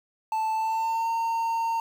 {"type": "tone with pitch glide", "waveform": "triangle", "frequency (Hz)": [880, 913.7], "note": ["A5", "A#5"], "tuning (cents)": [0, -35], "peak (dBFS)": -22, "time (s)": [0.32, 1.8], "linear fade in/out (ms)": 2, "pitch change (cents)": 65, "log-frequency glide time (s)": [0.54, 1.09], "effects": ["8-bit"]}